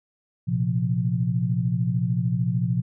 sine chord, Bb suspended second, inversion none, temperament equal with one note detuned, 116.54 / 129.91 / 174.61 Hz, Bb2 / C3 / F3, 0 / -12 / 0 cents, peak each -25 dBFS, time 0.47-2.82 s, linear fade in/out 20 ms, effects none

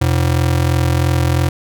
square ring-modulated tone, 106.3 Hz, G#2, 41 cents sharp, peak -10 dBFS, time 0.01-1.49 s, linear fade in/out 5 ms, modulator 21.5 Hz, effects none

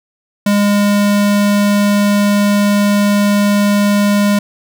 square tone, 204.2 Hz, G#3, 29 cents flat, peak -10 dBFS, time 0.46-4.39 s, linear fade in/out 5 ms, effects none

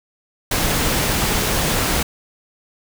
pink noise, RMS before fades -19 dBFS, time 0.51-2.03 s, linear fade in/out 5 ms, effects none

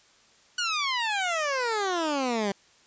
15% pulse exponential sweep, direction down, 1480 to 193.4 Hz, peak -19 dBFS, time 0.58-2.52 s, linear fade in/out 5 ms, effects white hiss -59 dBFS RMS until 2.86 s + resampled to 16000 Hz

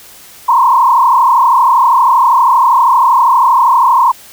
sine tone with frequency modulation, 1000 Hz, B5, 21 cents sharp, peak -5 dBFS, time 0.48-4.12 s, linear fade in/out 10 ms, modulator 32.6 Hz, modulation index 2.6, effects white hiss -37 dBFS RMS until 4.32 s

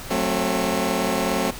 15% pulse chord, F# diminished, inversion none, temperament just, 185 / 222 / 266.4 Hz, F#3 / A3 / C4, 0 / +16 / +31 cents, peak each -19 dBFS, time 0.1-1.51 s, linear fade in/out 10 ms, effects pink hiss -36 dBFS RMS until 1.59 s

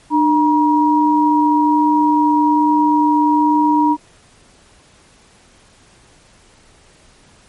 sine tone pair together, 300.2 / 953 Hz, D4 / A#5, +38 / +38 cents, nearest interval octave + minor sixth, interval 2000 cents, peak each -13 dBFS, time 0.1-3.97 s, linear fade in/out 50 ms, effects pink hiss -49 dBFS RMS until 7.48 s + MP3 48 kbps

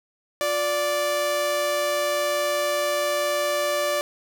sawtooth tone pair together, 355.2 / 585 Hz, F4 / D5, +29 / -7 cents, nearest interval major sixth, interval 864 cents, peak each -30 / -18 dBFS, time 0.41-4.01 s, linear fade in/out 0 ms, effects none

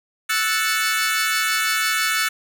sawtooth chord, F# minor seventh, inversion third, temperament equal, 1318.5 / 1480 / 1760 / 2217 Hz, E6 / F#6 / A6 / C#7, 0 / 0 / 0 / 0 cents, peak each -21 dBFS, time 0.29-2.29 s, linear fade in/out 10 ms, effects none

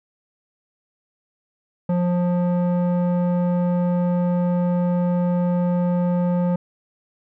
square tone with low-pass filter, 176.9 Hz, F3, 23 cents sharp, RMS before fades -20 dBFS, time 1.89-6.56 s, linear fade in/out 5 ms, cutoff 750 Hz, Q 1.1, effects none

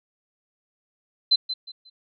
sine tone with echo, 4063 Hz, B7, 48 cents sharp, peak -14 dBFS, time 1.31-1.36 s, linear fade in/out 10 ms, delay 180 ms, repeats 3, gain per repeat -11 dB, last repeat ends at 1.9 s, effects none

